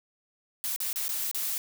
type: noise with dropouts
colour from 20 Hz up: blue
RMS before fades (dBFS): -31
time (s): 0.64-1.58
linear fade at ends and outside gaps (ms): 0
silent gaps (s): 0.762-0.803 / 0.929-0.959 / 1.081-1.092 / 1.313-1.347
effects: none